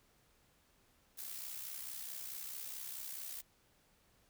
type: noise with amplitude modulation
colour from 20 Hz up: blue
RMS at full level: -43 dBFS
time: 1.17-3.42 s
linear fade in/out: 20 ms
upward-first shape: sine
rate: 64.6 Hz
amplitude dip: 55%
effects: pink hiss -71 dBFS RMS until 4.29 s